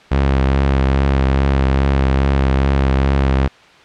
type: tone with vibrato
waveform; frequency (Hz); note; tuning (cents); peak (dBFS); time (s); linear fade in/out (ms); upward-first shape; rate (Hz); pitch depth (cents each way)
sawtooth; 67.6; C#2; -43; -8; 0.11-3.48; 10; triangle; 2.4; 35
effects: white hiss -44 dBFS RMS until 3.84 s + low-pass 3000 Hz 12 dB/octave